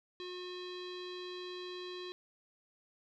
square tone with low-pass filter, 361.6 Hz, F#4, 40 cents flat, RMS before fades -44 dBFS, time 0.2-2.12 s, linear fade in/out 0 ms, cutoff 3800 Hz, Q 6.4, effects none

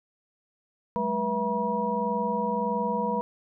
sine tone cluster, 191.3 / 212.9 / 485.7 / 664 / 960 Hz, G3 / G#3 / B4 / E5 / B5, -42 / +43 / -29 / +12 / -49 cents, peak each -35 / -31 / -30 / -36 / -28 dBFS, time 0.96-3.21 s, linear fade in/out 0 ms, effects none

